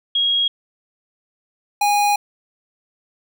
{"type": "tone pair in turn", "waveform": ["sine", "square"], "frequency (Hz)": [3287, 821.8], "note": ["G#7", "G#5"], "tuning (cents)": [-19, -18], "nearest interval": "2 octaves", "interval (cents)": 2399, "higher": "first", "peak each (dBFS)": -15, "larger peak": "neither", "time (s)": [[0.15, 0.48], [1.81, 2.16]], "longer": "second", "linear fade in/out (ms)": 5, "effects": []}